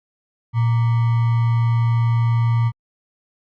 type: tone with sample-and-hold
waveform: sine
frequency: 116.5 Hz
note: A#2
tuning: 1 cent flat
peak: -14 dBFS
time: 0.53-2.72 s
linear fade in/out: 50 ms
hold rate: 1050 Hz
effects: low-pass 2000 Hz 12 dB/octave + Opus 48 kbps